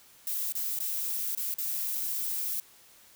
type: noise with dropouts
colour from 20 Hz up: violet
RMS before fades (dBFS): -32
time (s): 0.27-2.6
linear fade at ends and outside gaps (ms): 1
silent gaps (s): 0.523-0.552 / 0.789-0.802 / 1.35-1.374 / 1.541-1.584
effects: white hiss -57 dBFS RMS until 3.15 s